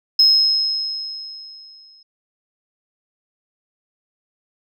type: tone with exponential decay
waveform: sine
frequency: 5150 Hz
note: E8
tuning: 41 cents flat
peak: -7 dBFS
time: 0.19-2.03 s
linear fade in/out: 5 ms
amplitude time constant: 400 ms
effects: tanh soft clip ceiling -5 dBFS